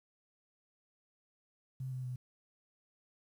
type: tone with pitch steps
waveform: sine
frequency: 130.81 / 128.27 / 125.77 Hz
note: C3 / C3 / B2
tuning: 0 / -34 / +32 cents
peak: -37 dBFS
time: 1.8-2.16 s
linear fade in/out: 5 ms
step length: 120 ms
effects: 11-bit